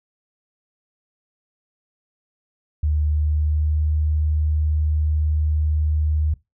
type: tone with pitch glide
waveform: sine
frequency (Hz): 75.4 to 76.5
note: D2 to D#2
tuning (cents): +46 to -29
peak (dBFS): -17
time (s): 2.83-6.34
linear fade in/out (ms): 5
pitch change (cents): +25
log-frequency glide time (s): 3.09-3.85
effects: noise-tail reverb RT60 0.2 s tail -20 dB re dry